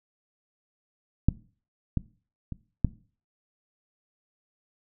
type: clicks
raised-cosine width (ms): 5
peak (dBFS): -7 / -13 / -22 / -8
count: 4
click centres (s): 1.286 / 1.973 / 2.523 / 2.847
effects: noise-tail reverb RT60 0.4 s tail -19 dB re dry